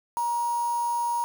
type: tone with quantisation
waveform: sine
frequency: 948 Hz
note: A#5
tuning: 29 cents sharp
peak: -24 dBFS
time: 0.17-1.24 s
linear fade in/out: 0 ms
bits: 6
effects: none